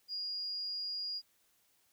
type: tone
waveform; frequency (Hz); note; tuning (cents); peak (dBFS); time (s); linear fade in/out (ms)
sine; 4853; D#8; -44; -36; 0.08-1.22; 50
effects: white hiss -72 dBFS RMS until 1.92 s